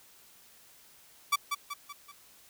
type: tone with echo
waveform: sawtooth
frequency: 1153 Hz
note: D6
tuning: 32 cents flat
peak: -19 dBFS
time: 1.32-1.36 s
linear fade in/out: 10 ms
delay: 190 ms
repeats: 4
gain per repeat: -6 dB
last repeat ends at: 2.12 s
effects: white hiss -58 dBFS RMS until 2.49 s